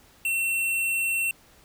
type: tone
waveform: square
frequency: 2710 Hz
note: E7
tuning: 47 cents sharp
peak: -24 dBFS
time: 0.25-1.31 s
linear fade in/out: 2 ms
effects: pink hiss -56 dBFS RMS until 1.64 s